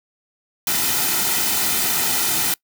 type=noise with comb filter; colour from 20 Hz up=white; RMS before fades=-20 dBFS; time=0.67-2.54 s; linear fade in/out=2 ms; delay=1.8 ms; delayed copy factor=-0.6; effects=noise-tail reverb RT60 0.1 s tail -24 dB re dry